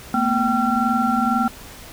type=tone cluster; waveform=sine; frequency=223.1 / 245.1 / 774 / 1363 Hz; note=A3 / B3 / G5 / F6; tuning=+24 / -13 / -22 / -43 cents; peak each=-22 dBFS; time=0.14-1.48 s; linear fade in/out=2 ms; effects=pink hiss -40 dBFS RMS until 1.92 s